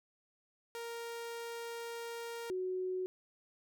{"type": "tone pair in turn", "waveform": ["sawtooth", "sine"], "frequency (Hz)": [466.2, 370], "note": ["A#4", "F#4"], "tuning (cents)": [0, 0], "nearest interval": "major third", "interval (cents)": 400, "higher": "first", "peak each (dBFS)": [-37, -34], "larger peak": "second", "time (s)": [[0.75, 2.5], [2.5, 3.06]], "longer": "first", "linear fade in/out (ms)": 0, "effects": []}